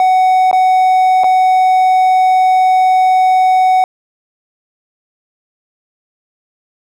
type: tone with dropouts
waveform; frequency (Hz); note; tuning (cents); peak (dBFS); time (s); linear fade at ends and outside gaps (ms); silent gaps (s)
triangle; 746; F#5; +14; -5; 0-3.84; 1; 0.513-0.529 / 1.236-1.242
effects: none